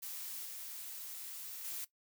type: noise with level steps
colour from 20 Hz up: blue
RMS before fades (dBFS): -44 / -46 / -42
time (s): 0.02-1.85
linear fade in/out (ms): 10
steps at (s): 0.45 / 1.64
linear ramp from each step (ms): 10
effects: noise-tail reverb RT60 0.1 s tail -17 dB re dry